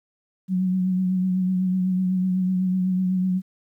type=tone with vibrato; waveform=sine; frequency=185 Hz; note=F#3; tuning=in tune; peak=-19 dBFS; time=0.48-3.42 s; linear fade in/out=50 ms; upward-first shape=triangle; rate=8 Hz; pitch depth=36 cents each way; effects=10-bit